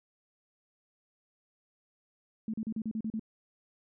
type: tone bursts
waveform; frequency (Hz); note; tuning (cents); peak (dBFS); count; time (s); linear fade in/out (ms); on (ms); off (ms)
sine; 220; A3; 0; -31; 8; 2.48-3.195; 2; 57; 37
effects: none